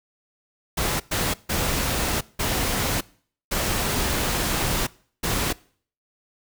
pink noise bursts at uneven times, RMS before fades -24 dBFS, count 6, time 0.77-1 / 1.11-1.34 / 1.49-2.21 / 2.39-3.01 / 3.51-4.87 / 5.23-5.53 s, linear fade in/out 10 ms, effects noise-tail reverb RT60 0.5 s tail -22 dB re dry

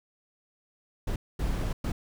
brown noise bursts at uneven times, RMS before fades -29 dBFS, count 3, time 1.07-1.16 / 1.39-1.73 / 1.84-1.92 s, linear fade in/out 5 ms, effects none

